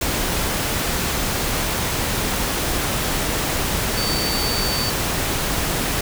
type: tone in noise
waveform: sine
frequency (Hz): 4558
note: C#8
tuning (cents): +47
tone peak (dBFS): -24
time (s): 3.97-4.9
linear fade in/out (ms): 5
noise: pink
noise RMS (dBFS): -22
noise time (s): 0.01-6.01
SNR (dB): -5
effects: none